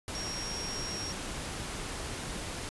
sine tone in noise, 5588 Hz, F8, in tune, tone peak -37 dBFS, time 0.15-1.12 s, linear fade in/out 0 ms, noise pink, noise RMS -38 dBFS, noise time 0.08-2.69 s, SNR -2 dB, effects resampled to 24000 Hz

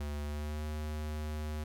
square tone with pitch glide, 73.42 to 76.18 Hz, D2 to D#2, 0 to -36 cents, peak -36 dBFS, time 0-1.64 s, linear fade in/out 5 ms, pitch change +64 cents, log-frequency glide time 0.23-0.64 s, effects none

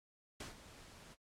pink noise with ADSR envelope, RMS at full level -45 dBFS, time 0.4-1.16 s, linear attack 5 ms, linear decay 130 ms, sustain -12 dB, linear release 37 ms, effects low-pass 9000 Hz 12 dB/octave + AAC 64 kbps

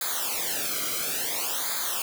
white noise with flanger, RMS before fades -29 dBFS, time 0.01-2.02 s, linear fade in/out 2 ms, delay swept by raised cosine 0.35 to 1.13 ms, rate 0.58 Hz, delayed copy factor -1, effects none

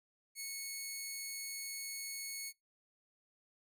10% pulse tone, 2203 Hz, C#7, 11 cents flat, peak -32 dBFS, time 0.35-2.53 s, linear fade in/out 50 ms, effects noise-tail reverb RT60 0.2 s tail -25 dB re dry

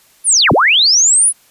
sine linear two-way sweep, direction down then up, 10410 to 82.41 to 10410 Hz, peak -7 dBFS, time 0.24-1.33 s, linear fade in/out 50 ms, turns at 0.52 s, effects white hiss -50 dBFS RMS until 1.5 s + resampled to 32000 Hz

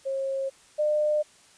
sine tone pair in turn, 540 / 602.5 Hz, C#5 / D5, -45 / +44 cents, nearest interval major second, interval 189 cents, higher second, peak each -26 / -21 dBFS, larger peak second, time 0.05-0.5 / 0.78-1.23 s, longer neither, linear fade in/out 20 ms, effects white hiss -56 dBFS RMS until 1.57 s + resampled to 22050 Hz

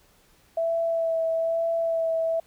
sine tone with vibrato, 659.3 Hz, E5, in tune, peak -22 dBFS, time 0.57-2.4 s, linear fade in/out 5 ms, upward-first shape sine, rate 1.1 Hz, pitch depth 17 cents each way, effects pink hiss -60 dBFS RMS until 2.46 s

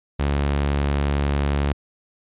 sawtooth tone, 71.1 Hz, C#2, 45 cents sharp, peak -15 dBFS, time 0.19-1.73 s, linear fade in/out 10 ms, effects resampled to 8000 Hz

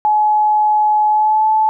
sine tone with pitch glide, 849 to 868.8 Hz, G#5 to A5, +38 to -22 cents, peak -10 dBFS, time 0.05-1.69 s, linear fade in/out 0 ms, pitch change +40 cents, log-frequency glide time 1.08-1.48 s, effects none

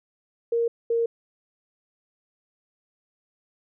sine tone pair in turn, 466.2 / 463.6 Hz, A#4 / A#4, 0 / -10 cents, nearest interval unison, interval 10 cents, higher first, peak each -20 dBFS, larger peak neither, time 0.52-0.68 / 0.9-1.06 s, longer neither, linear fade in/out 5 ms, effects none

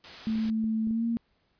white noise, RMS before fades -43 dBFS, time 0.04-0.5 s, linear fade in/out 0 ms
sine tone with pitch glide, 220.9 to 231.7 Hz, A3 to A#3, +7 to -10 cents, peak -25 dBFS, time 0.27-1.17 s, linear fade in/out 0 ms, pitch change +83 cents, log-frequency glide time 0.87-1.05 s
clicks, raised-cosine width 3 ms, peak -33 dBFS, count 8, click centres 0.301 / 0.356 / 0.387 / 0.455 / 0.49 / 0.642 / 0.872 / 0.909 s
effects pink hiss -71 dBFS RMS until 1.59 s + resampled to 11025 Hz

